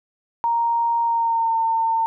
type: tone with pitch glide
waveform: sine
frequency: 932.3 to 905.2 Hz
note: A#5 to A5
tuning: 0 to +49 cents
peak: -17 dBFS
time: 0.44-2.06 s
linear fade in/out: 0 ms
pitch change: -51 cents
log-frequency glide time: 1.02-1.58 s
effects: none